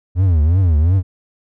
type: tone with vibrato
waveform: triangle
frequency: 84.6 Hz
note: E2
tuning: 45 cents sharp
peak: -8 dBFS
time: 0.15-1.03 s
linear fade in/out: 50 ms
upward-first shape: triangle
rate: 2.8 Hz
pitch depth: 270 cents each way
effects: none